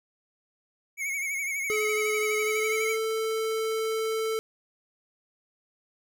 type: tone with vibrato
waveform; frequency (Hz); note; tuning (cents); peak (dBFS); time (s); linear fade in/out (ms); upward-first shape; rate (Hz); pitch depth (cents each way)
square; 2217; C#7; 0; -29; 0.97-2.98; 50; triangle; 12; 77
type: tone with pitch glide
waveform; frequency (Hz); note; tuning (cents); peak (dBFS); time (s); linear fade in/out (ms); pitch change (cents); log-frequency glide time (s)
square; 426.5 to 442.6; G#4 to A4; +46 to +10; -27; 1.7-4.39; 0; +64; 2.39-2.94
effects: none